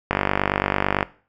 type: click train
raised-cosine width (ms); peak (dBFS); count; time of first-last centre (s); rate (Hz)
0.5; -3; 46; 0.11-1.028; 49
effects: noise-tail reverb RT60 0.4 s tail -18 dB re dry